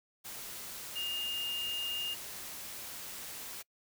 sine tone in noise, 2828 Hz, F7, 21 cents sharp, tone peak -34 dBFS, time 0.95-2.15 s, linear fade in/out 20 ms, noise white, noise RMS -44 dBFS, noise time 0.24-3.63 s, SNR +7 dB, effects noise-tail reverb RT60 0.1 s tail -25 dB re dry

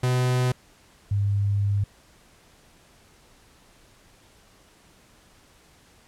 45% pulse / sine tone pair in turn, 126 / 100.86 Hz, B2 / G2, +35 / +50 cents, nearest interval major third, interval 385 cents, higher first, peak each -20 dBFS, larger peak neither, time 0.03-0.52 / 1.11-1.84 s, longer second, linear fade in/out 5 ms, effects pink hiss -56 dBFS RMS until 6.07 s + low-pass 11000 Hz 12 dB/octave

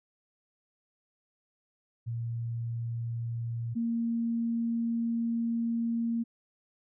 sine tone pair in turn, 116.54 / 231.6 Hz, A#2 / A#3, 0 / -11 cents, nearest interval octave, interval 1189 cents, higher second, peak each -31 / -27 dBFS, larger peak second, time 2.06-3.75 / 3.75-6.24 s, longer second, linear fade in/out 20 ms, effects none

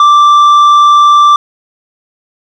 sine tone with tanh clipping, 1174.7 Hz, D6, in tune, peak -3 dBFS, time 0-1.36 s, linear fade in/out 2 ms, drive 6 dB, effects none

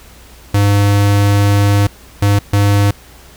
square tone bursts at uneven times, 101.3 Hz, G#2, 43 cents flat, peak -9 dBFS, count 3, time 0.54-1.87 / 2.22-2.39 / 2.53-2.91 s, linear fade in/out 5 ms, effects added 60 Hz sine -41 dBFS peak until 3.36 s + pink hiss -41 dBFS RMS until 3.36 s

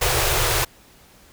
pink band-stop noise, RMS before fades -20 dBFS, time 0.01-0.65 s, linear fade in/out 10 ms, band 140 to 340 Hz, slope 96 dB/octave, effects pink hiss -51 dBFS RMS until 1.32 s

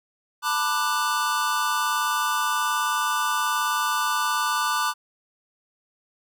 square chord, B minor seventh, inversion third, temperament just, 889 / 987.8 / 1185.3 / 1481.6 Hz, A5 / B5 / D6 / F#6, +18 / 0 / +16 / +2 cents, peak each -31 / -29 / -26 / -29 dBFS, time 0.42-4.94 s, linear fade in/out 50 ms, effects none

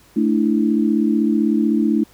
sine chord, A suspended fourth, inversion none, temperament equal, 220 / 293.7 / 329.6 Hz, A3 / D4 / E4, 0 / 0 / 0 cents, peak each -17 / -19 / -20 dBFS, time 0.16-2.04 s, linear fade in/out 10 ms, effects pink hiss -51 dBFS RMS until 2.13 s

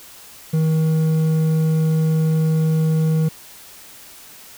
triangle tone with hard clipping, 158.7 Hz, D#3, 35 cents sharp, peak -16 dBFS, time 0.53-3.29 s, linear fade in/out 10 ms, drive 9 dB, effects white hiss -42 dBFS RMS until 4.57 s

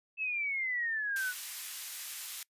sine exponential sweep, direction down, 2637 to 1457 Hz, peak -31 dBFS, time 0.17-1.34 s, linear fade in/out 50 ms
white high-pass noise, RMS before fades -41 dBFS, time 1.16-2.43 s, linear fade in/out 2 ms, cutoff 1600 Hz, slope 12 dB/octave
effects noise-tail reverb RT60 0.1 s tail -24 dB re dry + resampled to 32000 Hz

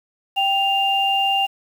sine tone pair together, 784 / 2797 Hz, G5 / F7, 0 / +2 cents, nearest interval octave + minor seventh, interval 2202 cents, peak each -19 dBFS, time 0.36-1.47 s, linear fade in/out 20 ms, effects 7-bit

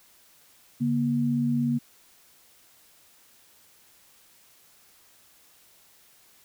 sine tone pair together, 141.63 / 238.2 Hz, C#3 / A#3, +38 / +38 cents, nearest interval major sixth, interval 900 cents, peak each -28 / -23 dBFS, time 0.8-1.79 s, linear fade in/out 20 ms, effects white hiss -58 dBFS RMS until 6.44 s

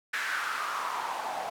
white noise with band-pass filter sweep, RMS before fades -33 dBFS, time 0.13-1.5 s, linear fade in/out 10 ms, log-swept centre 1700 to 720 Hz, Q 4.2, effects none

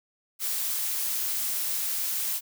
blue noise, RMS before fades -29 dBFS, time 0.39-2.41 s, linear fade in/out 50 ms, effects none

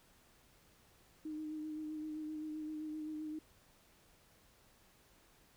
sine tone with vibrato, 308.2 Hz, D#4, 16 cents flat, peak -40 dBFS, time 1.25-3.39 s, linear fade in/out 5 ms, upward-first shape sine, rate 7.7 Hz, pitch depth 22 cents each way, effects pink hiss -67 dBFS RMS until 5.56 s

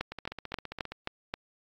two click trains, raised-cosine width 0.3 ms, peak -22 / -15 dBFS, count 13 / 6, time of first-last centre 0.12-0.92 / 0.01-1.34 s, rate 15 / 3.76 Hz, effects AAC 64 kbps

